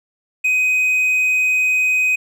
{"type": "tone", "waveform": "triangle", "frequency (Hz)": 2510, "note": "D#7", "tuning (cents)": 15, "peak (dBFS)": -12, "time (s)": [0.44, 2.16], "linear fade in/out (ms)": 10, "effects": []}